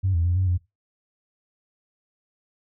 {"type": "tone with pitch steps", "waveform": "sine", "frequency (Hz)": [95.1, 84, 87.9, 93.5, 89.1], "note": ["F#2", "E2", "F2", "F#2", "F2"], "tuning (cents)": [48, 33, 12, 19, 35], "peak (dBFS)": -18, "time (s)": [0.03, 0.58], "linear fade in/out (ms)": 20, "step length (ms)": 110, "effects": ["noise-tail reverb RT60 0.2 s tail -19 dB re dry", "tanh soft clip ceiling -14 dBFS"]}